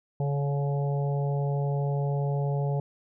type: harmonic tone with a mistuned harmonic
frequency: 141.9 Hz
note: C#3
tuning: 41 cents sharp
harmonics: 1 / 3 / 4 / 5 / 6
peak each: -25 / -35 / -37 / -39 / -41 dBFS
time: 0.2-2.8 s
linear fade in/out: 2 ms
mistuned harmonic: 4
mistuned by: -26 cents
effects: none